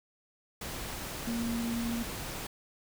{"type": "tone in noise", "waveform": "sine", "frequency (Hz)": 233.1, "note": "A#3", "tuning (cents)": 0, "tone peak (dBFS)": -31, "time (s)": [1.27, 2.03], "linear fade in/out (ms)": 5, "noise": "pink", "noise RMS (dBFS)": -39, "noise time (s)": [0.61, 2.47], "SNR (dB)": 5, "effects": []}